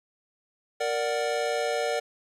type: chord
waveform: square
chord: Bb augmented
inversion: none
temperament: equal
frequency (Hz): 466.2 / 587.3 / 740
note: Bb4 / D5 / F#5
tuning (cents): 0 / 0 / 0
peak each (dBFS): -30 / -30 / -32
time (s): 0.8-2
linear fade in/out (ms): 10
effects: low-pass 8000 Hz 12 dB/octave + 10-bit